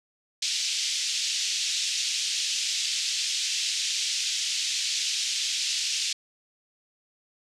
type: band-pass noise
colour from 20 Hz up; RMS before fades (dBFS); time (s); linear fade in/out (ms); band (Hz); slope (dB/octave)
white; -28; 0.42-6.13; 5; 2700 to 6600; 24
effects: low-pass 10000 Hz 12 dB/octave